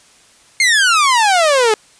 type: exponential sweep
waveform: sawtooth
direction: down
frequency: 2171 to 417.3 Hz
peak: -6 dBFS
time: 0.6-1.74 s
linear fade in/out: 2 ms
effects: white hiss -48 dBFS RMS until 1.99 s + resampled to 22050 Hz